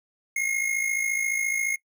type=tone with amplitude modulation; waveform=square; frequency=2152 Hz; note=C7; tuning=48 cents sharp; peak=-22 dBFS; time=0.36-1.76 s; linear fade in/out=5 ms; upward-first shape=sine; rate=54.4 Hz; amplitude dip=65%; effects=noise-tail reverb RT60 0.1 s tail -20 dB re dry